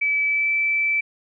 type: tone with pitch glide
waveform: sine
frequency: 2300 to 2320 Hz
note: D7 to D7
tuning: -37 to -22 cents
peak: -18 dBFS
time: 0.01-1.01 s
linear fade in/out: 10 ms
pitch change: +15 cents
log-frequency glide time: 0.26-0.49 s
effects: none